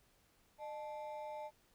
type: ring-modulated tone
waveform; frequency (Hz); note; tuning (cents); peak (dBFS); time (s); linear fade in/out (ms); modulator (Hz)
triangle; 740; F#5; 0; -38; 0.58-1.51; 50; 132
effects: pink hiss -72 dBFS RMS until 1.74 s